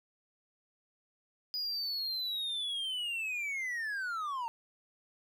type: linear sweep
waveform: triangle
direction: down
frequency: 4956 to 898 Hz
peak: -32 dBFS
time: 1.54-4.48 s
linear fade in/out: 0 ms
effects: none